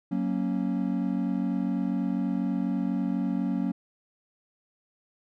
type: chord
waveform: triangle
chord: F# major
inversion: none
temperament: equal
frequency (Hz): 185 / 233.1 / 277.2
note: F#3 / A#3 / C#4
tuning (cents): 0 / 0 / 0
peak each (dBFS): -27 / -28 / -28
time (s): 0.11-3.72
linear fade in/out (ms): 10
effects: none